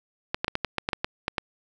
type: clicks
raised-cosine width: 0.3 ms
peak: -9 dBFS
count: 11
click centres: 0.345 / 0.445 / 0.481 / 0.554 / 0.647 / 0.783 / 0.889 / 0.932 / 1.045 / 1.281 / 1.382 s
effects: none